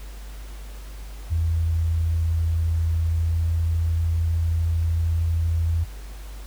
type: tone with pitch glide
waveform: sine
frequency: 82.41 to 82.94 Hz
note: E2 to E2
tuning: 0 to +11 cents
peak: -19 dBFS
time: 1.3-5.85 s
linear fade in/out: 20 ms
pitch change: +11 cents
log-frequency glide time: 3.18-3.4 s
effects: added 50 Hz sine -34 dBFS peak until 6.46 s + pink hiss -47 dBFS RMS until 6.46 s